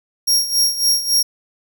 sawtooth tone with tremolo, 5588 Hz, F8, in tune, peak -9 dBFS, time 0.27-1.23 s, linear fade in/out 10 ms, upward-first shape sine, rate 3.6 Hz, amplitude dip 75%, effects none

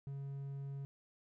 triangle tone, 138.59 Hz, C#3, in tune, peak -39 dBFS, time 0.07-0.85 s, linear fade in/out 0 ms, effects none

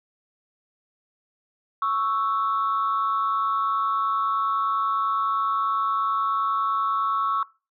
sine tone pair together, 1108.7 / 1318.5 Hz, C#6 / E6, 0 / 0 cents, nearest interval minor third, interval 300 cents, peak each -22 / -24 dBFS, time 1.82-7.43 s, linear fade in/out 2 ms, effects noise-tail reverb RT60 0.3 s tail -21 dB re dry + tanh soft clip ceiling -15 dBFS

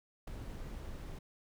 brown noise with ADSR envelope, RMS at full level -37 dBFS, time 0.27-1.19 s, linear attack 8 ms, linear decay 4 ms, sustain -7 dB, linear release 7 ms, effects none

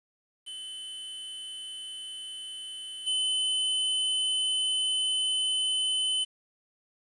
square tone with level steps, 3035 Hz, F#7, 43 cents sharp, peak -38 / -26 dBFS, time 0.46-6.25 s, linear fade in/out 20 ms, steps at 3.06 s, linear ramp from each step 20 ms, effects resampled to 24000 Hz + 9-bit

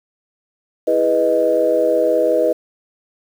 sine chord, E major seventh, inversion none, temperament equal, 329.6 / 415.3 / 493.9 / 622.3 Hz, E4 / G#4 / B4 / D#5, 0 / 0 / 0 / 0 cents, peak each -21 / -22 / -16 / -16 dBFS, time 0.87-2.53 s, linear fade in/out 10 ms, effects tanh soft clip ceiling -2 dBFS + 7-bit

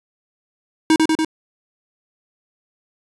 square tone with echo, 316.9 Hz, D#4, 32 cents sharp, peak -11 dBFS, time 0.9-0.96 s, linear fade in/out 2 ms, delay 96 ms, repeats 3, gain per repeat -2 dB, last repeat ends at 1.248 s, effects resampled to 24000 Hz

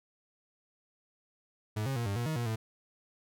40% pulse tone with pitch steps, 107 / 135.1 / 118.2 / 99.9 / 119.5 / 157.3 / 119.2 / 110.9 Hz, A2 / C#3 / A#2 / G2 / A#2 / D#3 / A#2 / A2, -48 / -44 / +24 / +33 / +43 / +19 / +39 / +14 cents, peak -30 dBFS, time 1.76-2.56 s, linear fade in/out 10 ms, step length 100 ms, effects none

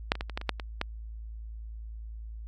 clicks, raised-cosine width 0.3 ms, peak -6 / -22 / -17 / -23 / -15 / -22 / -9 / -20 / -12 dBFS, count 9, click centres 0.119 / 0.154 / 0.209 / 0.297 / 0.375 / 0.414 / 0.493 / 0.598 / 0.814 s, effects added 55 Hz sine -38 dBFS peak until 2.47 s + AAC 64 kbps

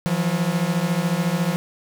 45% pulse beating tone pair, 164.81 / 178.81 Hz, E3 / F3, 0 / +41 cents, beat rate 14 Hz, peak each -23 / -22 dBFS, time 0.06-1.56 s, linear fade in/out 0 ms, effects none

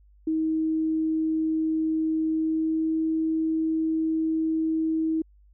sine tone with pitch glide, 317.4 to 319.8 Hz, D#4 to D#4, +35 to +48 cents, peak -22 dBFS, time 0.27-5.22 s, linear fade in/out 5 ms, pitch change +13 cents, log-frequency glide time 2.28-2.98 s, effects added 50 Hz sine -53 dBFS peak until 5.53 s

